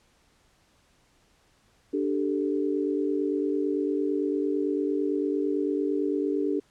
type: chord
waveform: sine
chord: D suspended fourth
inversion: none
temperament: just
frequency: 293.7 / 391.6 / 440.5 Hz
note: D4 / G4 / A4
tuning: 0 / -2 / +2 cents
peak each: -27 / -28 / -31 dBFS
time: 1.93-6.6 s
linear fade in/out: 10 ms
effects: pink hiss -64 dBFS RMS until 6.7 s + low-pass 9000 Hz 12 dB/octave